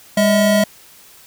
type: tone pair together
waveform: square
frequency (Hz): 202.2 / 643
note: G#3 / E5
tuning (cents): -46 / -43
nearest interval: octave + minor sixth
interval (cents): 2003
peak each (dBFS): -15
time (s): 0.17-0.64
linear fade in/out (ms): 5
effects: white hiss -45 dBFS RMS until 1.26 s